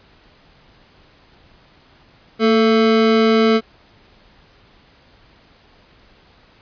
square tone pair together, 225.8 / 440 Hz, A3 / A4, +45 / 0 cents, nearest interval octave, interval 1155 cents, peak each -15 dBFS, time 2.39-3.61 s, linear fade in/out 50 ms, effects pink hiss -51 dBFS RMS until 6.61 s + resampled to 11025 Hz

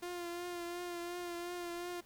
sawtooth tone with vibrato, 349.2 Hz, F4, in tune, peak -36 dBFS, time 0.02-2.01 s, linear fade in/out 10 ms, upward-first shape triangle, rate 2.8 Hz, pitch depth 32 cents each way, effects pink hiss -64 dBFS RMS until 2.05 s

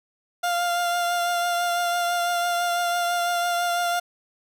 30% pulse tone with vibrato, 698.5 Hz, F5, in tune, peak -19 dBFS, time 0.43-4 s, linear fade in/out 10 ms, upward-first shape triangle, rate 6 Hz, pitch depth 20 cents each way, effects none

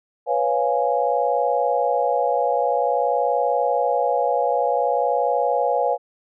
sine chord, C# dominant seventh, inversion third, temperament equal, 493.9 / 554.4 / 698.5 / 830.6 Hz, B4 / C#5 / E#5 / G#5, 0 / 0 / 0 / 0 cents, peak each -23 dBFS, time 0.26-5.98 s, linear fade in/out 50 ms, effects none

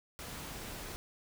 pink noise, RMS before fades -44 dBFS, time 0.19-0.96 s, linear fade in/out 0 ms, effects none

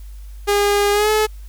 sawtooth tone with pitch glide, 407.6 to 429.6 Hz, G#4 to A4, -32 to -41 cents, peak -10 dBFS, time 0.47-1.27 s, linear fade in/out 20 ms, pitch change +91 cents, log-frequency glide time 0.92-1.1 s, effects added 50 Hz sine -32 dBFS peak until 1.48 s + white hiss -53 dBFS RMS until 1.48 s

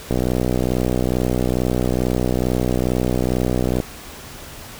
click train, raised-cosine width 2 ms, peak -6 dBFS, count 231, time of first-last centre 0.11-3.802 s, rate 62.3 Hz, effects pink hiss -37 dBFS RMS until 4.79 s

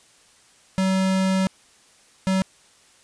square tone bursts at uneven times, 189.7 Hz, F#3, 43 cents sharp, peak -19 dBFS, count 2, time 0.78-1.47 / 2.27-2.42 s, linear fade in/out 0 ms, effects white hiss -55 dBFS RMS until 3.03 s + resampled to 22050 Hz

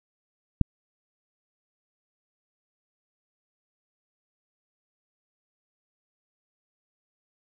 click, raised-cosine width 5 ms, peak -6 dBFS, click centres 0.613 s, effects none

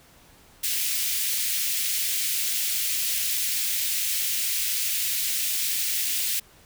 white high-pass noise, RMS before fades -26 dBFS, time 0.63-6.4 s, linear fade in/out 10 ms, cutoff 2100 Hz, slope 24 dB/octave, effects pink hiss -54 dBFS RMS until 6.65 s

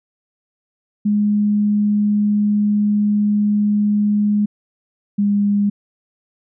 sine tone pair in turn, 207.7 / 203.5 Hz, G#3 / G#3, 0 / -35 cents, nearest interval unison, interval 35 cents, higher first, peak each -13 dBFS, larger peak neither, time 1.05-4.46 / 5.18-5.7 s, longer first, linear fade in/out 10 ms, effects none

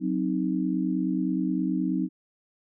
sine chord, C diminished, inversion second, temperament equal, 185 / 261.6 / 311.1 Hz, Gb3 / C4 / Eb4, 0 / 0 / 0 cents, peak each -28 dBFS, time 0-2.09 s, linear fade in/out 50 ms, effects none

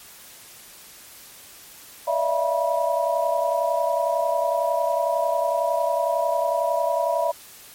sine tone cluster, 577 / 648 / 679 / 970 Hz, D5 / E5 / F5 / B5, -31 / -30 / -49 / -31 cents, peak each -25 dBFS, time 2.07-7.32 s, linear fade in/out 10 ms, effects white hiss -45 dBFS RMS until 7.74 s + MP3 64 kbps

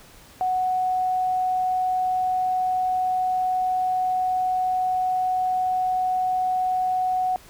sine tone, 740 Hz, F#5, in tune, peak -20 dBFS, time 0.41-7.36 s, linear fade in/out 0 ms, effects pink hiss -49 dBFS RMS until 7.49 s

